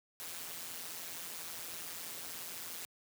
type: noise with amplitude modulation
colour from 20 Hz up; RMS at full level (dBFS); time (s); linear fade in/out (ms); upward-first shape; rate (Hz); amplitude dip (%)
white; -41; 0.2-2.85; 0; sine; 170; 75
effects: high-pass 100 Hz 12 dB/octave